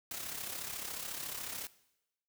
white noise with amplitude modulation, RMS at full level -39 dBFS, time 0.11-1.67 s, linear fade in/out 2 ms, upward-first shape sine, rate 34 Hz, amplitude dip 55%, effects noise-tail reverb RT60 0.9 s tail -19 dB re dry

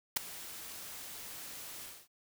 white noise with ADSR envelope, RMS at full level -27 dBFS, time 0.16-2.08 s, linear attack 9 ms, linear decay 8 ms, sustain -19 dB, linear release 250 ms, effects none

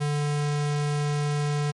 square tone, 146.83 Hz, D3, in tune, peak -24 dBFS, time 0-1.72 s, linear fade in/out 20 ms, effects MP3 48 kbps

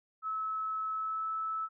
sine tone with pitch glide, 1297 to 1307.5 Hz, E6 to E6, -28 to -15 cents, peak -32 dBFS, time 0.22-1.69 s, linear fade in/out 50 ms, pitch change +13 cents, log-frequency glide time 0.91-1.28 s, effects none

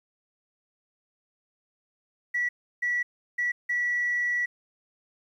sine tone bursts at uneven times, 1945 Hz, B6, 27 cents flat, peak -23 dBFS, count 4, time 2.34-2.49 / 2.82-3.03 / 3.38-3.52 / 3.69-4.46 s, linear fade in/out 10 ms, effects tanh soft clip ceiling -19 dBFS + 10-bit

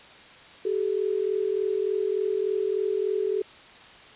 sine tone pair together, 384.4 / 427.8 Hz, G4 / A4, -34 / -49 cents, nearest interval major second, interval 185 cents, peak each -26 dBFS, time 0.65-3.42 s, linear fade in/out 5 ms, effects white hiss -48 dBFS RMS until 4.15 s + resampled to 8000 Hz

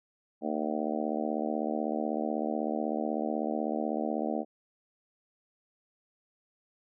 harmonic tone, 76.1 Hz, D#2, 38 cents flat, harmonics 3 / 4 / 5 / 6 / 7 / 8 / 9 / 10, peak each -34 / -35 / -41 / -39 / -39 / -37 / -38 / -39 dBFS, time 0.41-4.45 s, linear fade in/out 50 ms, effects none

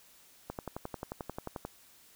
click train, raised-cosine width 1 ms, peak -23 dBFS, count 14, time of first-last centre 0.5-1.65 s, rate 11.3 Hz, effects white hiss -60 dBFS RMS until 2.15 s

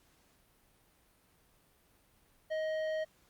triangle tone with tanh clipping, 628 Hz, D#5, 16 cents sharp, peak -34 dBFS, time 2.5-3.05 s, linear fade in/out 20 ms, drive 15 dB, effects pink hiss -68 dBFS RMS until 3.29 s + Opus 48 kbps

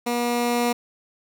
15% pulse tone with level ramp, 240 Hz, B3, 49 cents flat, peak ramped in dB -16 to -13 dBFS, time 0.06-0.73 s, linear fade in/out 10 ms, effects none

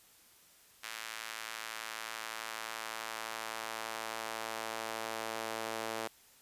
sawtooth tone with high-pass filter sweep, 111.7 Hz, A2, 27 cents sharp, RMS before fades -41 dBFS, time 0.83-6.08 s, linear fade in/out 10 ms, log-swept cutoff 1700 to 510 Hz, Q 0.95, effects white hiss -62 dBFS RMS until 6.41 s + resampled to 32000 Hz

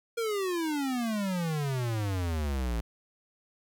square exponential sweep, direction down, 473.2 to 55 Hz, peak -29 dBFS, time 0.17-2.81 s, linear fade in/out 10 ms, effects 11-bit

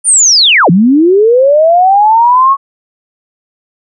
sine linear two-way sweep, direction down then up, 9450 to 160.4 to 1114 Hz, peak -3 dBFS, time 0.04-2.57 s, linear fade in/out 50 ms, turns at 0.7 s, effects none

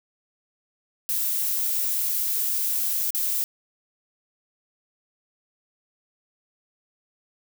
violet noise with dropouts, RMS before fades -25 dBFS, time 1.09-3.44 s, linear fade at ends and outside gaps 0 ms, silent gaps 3.105-3.148 s, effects none

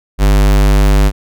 square tone, 49.84 Hz, G1, 29 cents sharp, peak -7 dBFS, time 0.18-1.12 s, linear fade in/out 50 ms, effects none

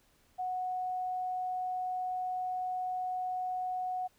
sine tone, 736 Hz, F#5, 9 cents flat, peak -32 dBFS, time 0.38-4.08 s, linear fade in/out 20 ms, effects pink hiss -68 dBFS RMS until 4.18 s

